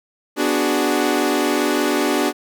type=chord; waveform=sawtooth; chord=G# half-diminished seventh; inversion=first; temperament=equal; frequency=246.9 / 293.7 / 370 / 415.3 Hz; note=B3 / D4 / F#4 / G#4; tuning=0 / 0 / 0 / 0 cents; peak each=-20 / -16 / -18 / -21 dBFS; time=0.36-2.33 s; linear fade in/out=50 ms; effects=none